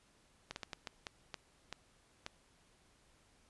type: slowing click train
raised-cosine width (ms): 0.2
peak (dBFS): -24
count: 9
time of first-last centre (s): 0.51-2.264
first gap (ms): 51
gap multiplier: 1.4
effects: pink hiss -69 dBFS RMS until 3.49 s + resampled to 24000 Hz